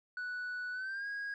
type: tone with pitch glide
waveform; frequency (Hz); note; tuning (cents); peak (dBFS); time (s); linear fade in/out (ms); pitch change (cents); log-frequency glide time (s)
sine; 1480 to 1642.2; F#6 to G#6; 0 to -20; -34; 0.17-1.34; 2; +180; 0.72-1.07
effects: tanh soft clip ceiling -36 dBFS